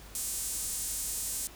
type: tone with high-pass filter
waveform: sawtooth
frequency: 311.1 Hz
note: D#4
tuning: in tune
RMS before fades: -35 dBFS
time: 0.15-1.47 s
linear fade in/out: 0 ms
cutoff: 8200 Hz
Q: 1.7
effects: added 50 Hz sine -50 dBFS peak until 1.55 s + pink hiss -51 dBFS RMS until 1.55 s